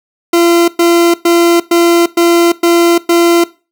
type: tone bursts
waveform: 40% pulse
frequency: 341.7 Hz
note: F4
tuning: 38 cents flat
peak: -5 dBFS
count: 7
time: 0.33-3.44 s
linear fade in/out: 5 ms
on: 350 ms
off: 110 ms
effects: noise-tail reverb RT60 0.3 s tail -19 dB re dry